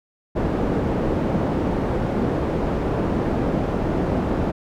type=low-pass noise; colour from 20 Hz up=white; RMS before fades=-22 dBFS; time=0.35-4.52 s; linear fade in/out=20 ms; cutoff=440 Hz; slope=12 dB/octave; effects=none